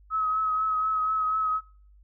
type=tone with vibrato; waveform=sine; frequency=1280 Hz; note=D#6; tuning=49 cents sharp; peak=-23 dBFS; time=0.1-1.61 s; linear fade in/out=50 ms; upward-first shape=triangle; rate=4.1 Hz; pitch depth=29 cents each way; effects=noise-tail reverb RT60 0.5 s tail -24 dB re dry + added 50 Hz sine -52 dBFS peak until 2.03 s